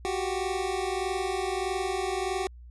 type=tone pair together; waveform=25% pulse; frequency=366.9 / 388.5 Hz; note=F#4 / G4; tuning=-15 / -16 cents; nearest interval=minor second; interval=99 cents; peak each=-27 dBFS; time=0.05-2.47 s; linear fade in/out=0 ms; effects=added 60 Hz sine -44 dBFS peak until 2.7 s + resampled to 24000 Hz